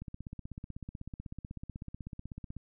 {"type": "click train", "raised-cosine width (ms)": 5, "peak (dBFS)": -29, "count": 42, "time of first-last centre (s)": [0.02, 2.567], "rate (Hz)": 16.1, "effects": []}